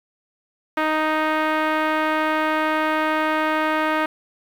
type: tone with low-pass filter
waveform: 5% pulse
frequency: 311.1 Hz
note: D#4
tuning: in tune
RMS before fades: -21 dBFS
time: 0.77-4.06 s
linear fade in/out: 5 ms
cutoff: 1500 Hz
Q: 0.88
effects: 7-bit